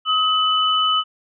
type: tone pair together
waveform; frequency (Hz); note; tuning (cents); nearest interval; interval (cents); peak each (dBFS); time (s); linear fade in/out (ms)
sine; 1268 / 2994; D#6 / F#7; +32 / +20; octave + minor third; 1488; -18; 0.05-1.04; 50
effects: none